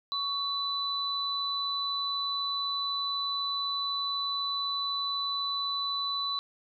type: tone pair together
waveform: sine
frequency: 1119 / 3984 Hz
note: C#6 / B7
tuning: +16 / +14 cents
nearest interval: octave + minor seventh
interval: 2198 cents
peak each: -34 / -30 dBFS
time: 0.12-6.39 s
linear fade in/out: 0 ms
effects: none